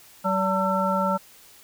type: harmonic tone with a mistuned harmonic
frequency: 191.3 Hz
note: G3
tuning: 42 cents flat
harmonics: 1 / 3 / 5 / 7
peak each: -26 / -26 / -26 / -26 dBFS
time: 0.24-1.18 s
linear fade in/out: 20 ms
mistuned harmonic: 5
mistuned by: -100 cents
effects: white hiss -51 dBFS RMS until 1.63 s